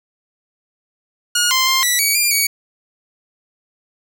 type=tone with pitch steps; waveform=10% pulse; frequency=1436 / 1044 / 1054 / 1960 / 2262 / 2398 / 2256 Hz; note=F6 / C6 / C6 / B6 / C#7 / D7 / C#7; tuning=+48 / -4 / +12 / -14 / +34 / +36 / +30 cents; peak=-5 dBFS; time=1.35-2.47 s; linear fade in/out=5 ms; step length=160 ms; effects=none